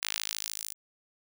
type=tone with high-pass filter sweep; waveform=sawtooth; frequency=53.4 Hz; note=G#1; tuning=49 cents sharp; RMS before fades=-36 dBFS; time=0.02-0.74 s; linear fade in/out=5 ms; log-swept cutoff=2500 to 8400 Hz; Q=0.93; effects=none